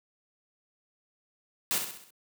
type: noise with echo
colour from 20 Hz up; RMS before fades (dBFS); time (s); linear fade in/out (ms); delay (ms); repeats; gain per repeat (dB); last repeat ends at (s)
white; -28; 1.71-1.78; 0; 65; 5; -6; 2.105
effects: high-pass 100 Hz 12 dB/octave